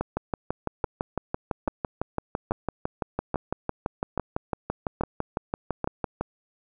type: two click trains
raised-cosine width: 1 ms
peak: -12 / -12 dBFS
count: 37 / 8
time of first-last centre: 0.17-6.21 / 0.01-5.843 s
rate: 5.96 / 1.2 Hz
effects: none